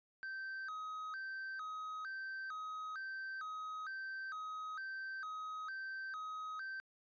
triangle tone with vibrato, 1402 Hz, F6, 6 cents sharp, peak -40 dBFS, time 0.23-6.8 s, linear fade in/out 0 ms, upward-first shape square, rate 1.1 Hz, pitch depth 180 cents each way, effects resampled to 16000 Hz

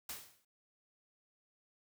white noise with exponential decay, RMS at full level -40 dBFS, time 0.09-0.45 s, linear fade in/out 5 ms, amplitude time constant 78 ms, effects none

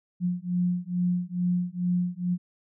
sine beating tone pair, 177 / 179.3 Hz, F3 / F3, +23 / +46 cents, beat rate 2.3 Hz, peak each -27 dBFS, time 0.2-2.38 s, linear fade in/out 50 ms, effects none

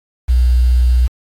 sine tone with quantisation, 61.5 Hz, B1, 7 cents flat, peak -8 dBFS, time 0.28-1.08 s, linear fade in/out 20 ms, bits 6, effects AAC 48 kbps

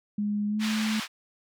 sine tone with pitch glide, 207.2 to 216.9 Hz, G#3 to A3, -4 to -25 cents, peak -25 dBFS, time 0.18-1 s, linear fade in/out 5 ms, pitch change +79 cents, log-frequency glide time 0.48-0.63 s
white band-pass noise, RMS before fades -34 dBFS, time 0.59-1.08 s, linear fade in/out 50 ms, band 1100 to 3600 Hz, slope 12 dB/octave
effects none

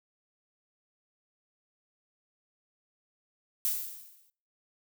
violet noise with exponential decay, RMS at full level -27 dBFS, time 3.65-4.3 s, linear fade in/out 0 ms, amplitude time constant 140 ms, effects noise-tail reverb RT60 0.5 s tail -24 dB re dry

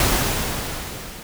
pink noise with level ramp, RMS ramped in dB -17 to -37 dBFS, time 0-1.23 s, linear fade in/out 2 ms, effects none

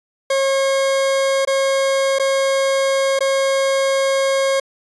40% pulse tone with dropouts, 542 Hz, C#5, 39 cents flat, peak -14 dBFS, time 0.3-4.6 s, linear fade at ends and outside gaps 5 ms, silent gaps 1.451-1.473 / 2.187-2.196 / 3.191-3.206 s, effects resampled to 22050 Hz

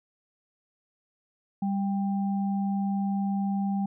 sine tone pair together, 197.75 / 791 Hz, G3 / G5, +15 / +15 cents, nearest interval 2 octaves, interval 2400 cents, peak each -25 / -35 dBFS, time 1.62-3.86 s, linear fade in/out 5 ms, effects none

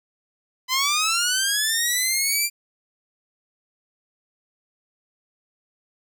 10% pulse linear sweep, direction up, 1006 to 2384 Hz, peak -11 dBFS, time 0.68-2.5 s, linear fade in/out 50 ms, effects none

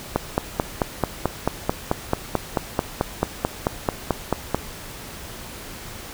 click train, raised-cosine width 1 ms, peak -4 dBFS, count 21, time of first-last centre 0.16-4.546 s, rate 4.56 Hz, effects pink hiss -37 dBFS RMS until 6.13 s

